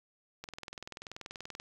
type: click train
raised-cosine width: 0.2 ms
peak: -25 dBFS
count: 25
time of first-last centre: 0.44-1.599 s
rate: 20.7 Hz
effects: 9-bit